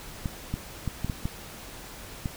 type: clicks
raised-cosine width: 5 ms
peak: -16 dBFS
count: 7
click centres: 0.258 / 0.54 / 0.877 / 1.046 / 1.098 / 1.255 / 2.258 s
effects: pink hiss -43 dBFS RMS until 2.36 s